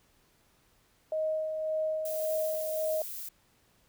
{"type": "tone with tremolo", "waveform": "sine", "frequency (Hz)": 627, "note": "D#5", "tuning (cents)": 13, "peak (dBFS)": -27, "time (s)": [1.12, 3.02], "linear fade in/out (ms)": 2, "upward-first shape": "sine", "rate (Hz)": 1.8, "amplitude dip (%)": 40}
{"type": "noise", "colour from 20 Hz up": "violet", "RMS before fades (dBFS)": -40, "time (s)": [2.05, 3.29], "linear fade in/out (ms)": 5}
{"effects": ["pink hiss -67 dBFS RMS until 3.88 s"]}